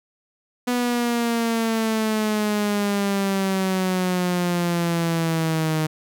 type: exponential sweep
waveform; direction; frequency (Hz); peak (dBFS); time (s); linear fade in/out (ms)
sawtooth; down; 246.9 to 155.56; -16; 0.67-5.87; 10
effects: none